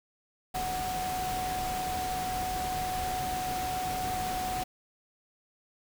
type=tone in noise; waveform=sine; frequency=740 Hz; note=F#5; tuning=in tune; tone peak=-31 dBFS; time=0.54-4.64 s; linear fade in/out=10 ms; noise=pink; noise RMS=-37 dBFS; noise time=0.54-4.64 s; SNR=+3 dB; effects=none